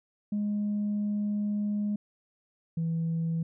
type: tone pair in turn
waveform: sine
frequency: 207.3 / 164.53 Hz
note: G#3 / E3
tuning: -3 / -3 cents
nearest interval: major third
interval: 400 cents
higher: first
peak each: -25 dBFS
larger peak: neither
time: 0.32-1.96 / 2.77-3.43 s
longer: first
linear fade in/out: 5 ms
effects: tanh soft clip ceiling -24 dBFS